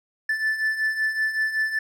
triangle beating tone pair, 1751 / 1756.3 Hz, A6 / A6, -9 / -4 cents, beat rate 5.3 Hz, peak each -27 / -21 dBFS, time 0.29-1.79 s, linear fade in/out 5 ms, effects none

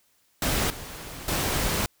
pink noise with level steps, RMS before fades -25 / -39 / -26 dBFS, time 0.42-1.86 s, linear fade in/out 2 ms, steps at 0.7 / 1.28 s, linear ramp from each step 2 ms, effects white hiss -66 dBFS RMS until 2 s

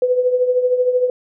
sine tone with tremolo, 500 Hz, B4, 21 cents sharp, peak -10 dBFS, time 0.02-1.1 s, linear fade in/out 2 ms, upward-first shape triangle, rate 13 Hz, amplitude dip 70%, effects none

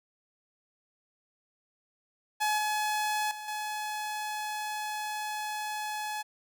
sawtooth tone with level steps, 849 Hz, G#5, 38 cents sharp, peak -22 / -24 / -35 / -29 dBFS, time 2.4-6.23 s, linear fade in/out 20 ms, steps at 2.58 / 3.31 / 3.48 s, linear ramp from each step 2 ms, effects none

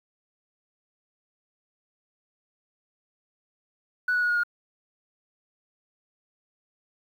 sine tone with pitch steps, 1480 / 1466.4 / 1452.9 / 1439.5 / 1426.3 Hz, F#6 / F#6 / F#6 / F#6 / F6, 0 / -16 / -32 / -48 / +36 cents, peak -20 dBFS, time 4.08-4.435 s, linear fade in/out 5 ms, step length 71 ms, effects tanh soft clip ceiling -18 dBFS + 9-bit

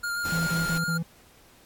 square tone with vibrato, 1407 Hz, F6, 12 cents sharp, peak -28 dBFS, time 0.03-0.98 s, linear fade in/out 10 ms, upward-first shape square, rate 7.5 Hz, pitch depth 13 cents each way
pink noise, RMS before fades -36 dBFS, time 0.25-0.78 s, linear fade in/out 2 ms
triangle tone bursts, 166 Hz, E3, 12 cents sharp, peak -24 dBFS, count 4, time 0.32-1.028 s, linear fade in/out 5 ms, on 150 ms, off 36 ms
effects pink hiss -56 dBFS RMS until 1.65 s + AAC 64 kbps

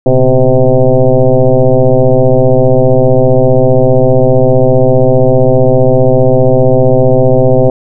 sine tone with frequency modulation, 261.6 Hz, C4, in tune, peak -3 dBFS, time 0.06-7.7 s, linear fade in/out 2 ms, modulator 127 Hz, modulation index 3, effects none

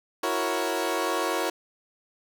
20% pulse chord, F# dominant seventh, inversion third, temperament equal, 329.6 / 370 / 466.2 / 554.4 Hz, E4 / F#4 / A#4 / C#5, 0 / 0 / 0 / 0 cents, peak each -26 dBFS, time 0.23-1.5 s, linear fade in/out 5 ms, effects none

